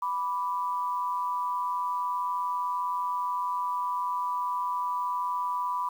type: tone pair together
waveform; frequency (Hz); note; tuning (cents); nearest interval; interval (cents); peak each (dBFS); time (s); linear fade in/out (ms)
sine; 989 / 1168.7; B5 / D6; +2 / -9; minor third; 289; -28 / -33; 0.02-5.89; 5
effects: 9-bit